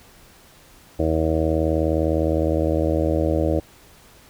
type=harmonic tone; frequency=79.7 Hz; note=D#2; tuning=42 cents sharp; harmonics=1 / 2 / 3 / 4 / 5 / 6 / 7 / 8 / 9; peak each=-23 / -29 / -33 / -23 / -32 / -26 / -25 / -30 / -35 dBFS; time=0.99-3.6 s; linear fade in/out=5 ms; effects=pink hiss -50 dBFS RMS until 4.29 s